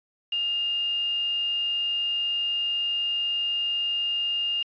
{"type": "tone with quantisation", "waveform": "sine", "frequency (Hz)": 2822, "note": "F7", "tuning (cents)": 17, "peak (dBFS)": -24, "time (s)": [0.32, 4.63], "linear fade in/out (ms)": 5, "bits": 6, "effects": ["resampled to 11025 Hz"]}